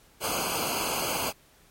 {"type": "noise with comb filter", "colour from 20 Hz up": "pink", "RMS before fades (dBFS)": -29, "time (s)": [0.2, 1.33], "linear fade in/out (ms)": 50, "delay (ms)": 0.54, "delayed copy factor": -0.95, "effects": ["pink hiss -59 dBFS RMS until 1.7 s", "MP3 64 kbps"]}